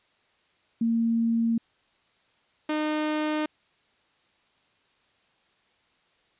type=tone pair in turn; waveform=sine / sawtooth; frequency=229.6 / 305.7 Hz; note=A#3 / D#4; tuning=-26 / -30 cents; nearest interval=perfect fourth; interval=496 cents; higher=second; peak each=-21 dBFS; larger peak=neither; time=0.81-1.58 / 2.69-3.46 s; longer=neither; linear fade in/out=5 ms; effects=white hiss -66 dBFS RMS until 6.39 s + resampled to 8000 Hz